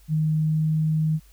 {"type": "tone with pitch glide", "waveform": "sine", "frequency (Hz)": [155.56, 156.46], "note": ["D#3", "D#3"], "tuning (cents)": [0, 10], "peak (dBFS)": -19, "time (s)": [0.08, 1.2], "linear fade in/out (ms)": 50, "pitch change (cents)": 10, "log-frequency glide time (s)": [0.35, 0.73], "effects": ["added 50 Hz sine -50 dBFS peak until 1.32 s", "white hiss -59 dBFS RMS until 1.32 s"]}